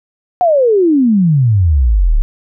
sine exponential sweep, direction down, 740 to 32.7 Hz, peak -7 dBFS, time 0.41-2.22 s, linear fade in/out 0 ms, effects none

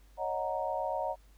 sine chord, D# minor seventh, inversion third, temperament equal with one note detuned, 554.4 / 622.3 / 735.3 / 932.3 Hz, C#5 / D#5 / F#5 / A#5, 0 / 0 / -11 / 0 cents, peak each -37 / -36 / -36 / -36 dBFS, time 0.17-1.16 s, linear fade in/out 50 ms, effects added 50 Hz sine -56 dBFS peak until 1.37 s + pink hiss -67 dBFS RMS until 1.37 s

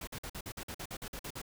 pink noise bursts, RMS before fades -42 dBFS, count 13, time 0.01-1.417 s, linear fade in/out 5 ms, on 63 ms, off 49 ms, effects none

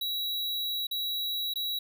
square tone with dropouts, 3887 Hz, B7, 28 cents flat, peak -30 dBFS, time 0.01-1.79 s, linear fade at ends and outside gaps 5 ms, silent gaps 0.87-0.911 / 1.538-1.557 s, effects none

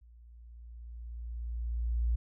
sine tone with level ramp, 58.27 Hz, A#1, in tune, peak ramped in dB -54 to -25 dBFS, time 0.01-2.16 s, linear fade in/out 10 ms, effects none

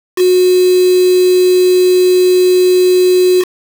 sine tone with quantisation, 365 Hz, F#4, 24 cents flat, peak -6 dBFS, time 0.16-3.45 s, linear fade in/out 50 ms, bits 3, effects none

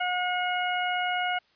harmonic tone, 723 Hz, F#5, 40 cents flat, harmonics 1 / 2 / 3 / 4, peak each -28 / -31 / -33 / -34 dBFS, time 0-1.39 s, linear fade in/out 10 ms, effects white hiss -65 dBFS RMS until 1.55 s + resampled to 11025 Hz

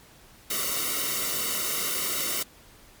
white noise with comb filter, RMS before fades -28 dBFS, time 0.5-2.43 s, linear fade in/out 5 ms, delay 1.2 ms, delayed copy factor -1, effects pink hiss -53 dBFS RMS until 3 s + MP3 96 kbps

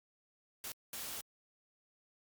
white noise bursts at uneven times, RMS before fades -43 dBFS, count 2, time 0.64-0.72 / 0.93-1.21 s, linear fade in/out 2 ms, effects Opus 48 kbps

